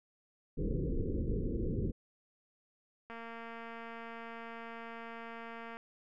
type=low-pass noise; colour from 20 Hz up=pink; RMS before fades=-34 dBFS; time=0.57-1.92 s; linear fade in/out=20 ms; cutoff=500 Hz; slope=96 dB/octave
type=click train; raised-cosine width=0.5 ms; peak=-32 dBFS; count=615; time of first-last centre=3.1-5.77 s; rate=230 Hz
effects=none